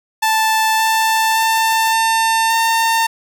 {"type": "tone with pitch steps", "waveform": "sawtooth", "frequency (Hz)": [880, 886.6, 893.3, 900, 906.8], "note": ["A5", "A5", "A5", "A5", "A#5"], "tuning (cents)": [0, 13, 26, 39, -48], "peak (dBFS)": -9, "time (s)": [0.22, 3.07], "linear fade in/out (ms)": 10, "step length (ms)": 570, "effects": []}